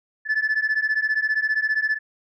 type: beating tone pair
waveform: sine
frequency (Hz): 1731 / 1746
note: A6 / A6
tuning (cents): -29 / -14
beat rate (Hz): 15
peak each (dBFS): -21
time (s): 0.25-1.99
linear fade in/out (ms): 50
effects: tanh soft clip ceiling -16 dBFS